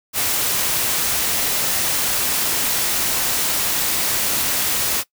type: noise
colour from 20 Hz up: white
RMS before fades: -20 dBFS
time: 0.13-5.04 s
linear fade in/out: 50 ms
effects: noise-tail reverb RT60 0.1 s tail -20 dB re dry